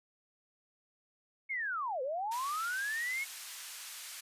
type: linear two-way sweep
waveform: sine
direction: down then up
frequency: 2217 to 493.9 to 2217 Hz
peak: -33 dBFS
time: 1.49-3.25 s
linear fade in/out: 20 ms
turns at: 2.02 s
type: band-pass noise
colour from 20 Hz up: white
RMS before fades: -46 dBFS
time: 2.31-4.21 s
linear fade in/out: 10 ms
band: 1300 to 11000 Hz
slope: 12 dB/octave
effects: resampled to 32000 Hz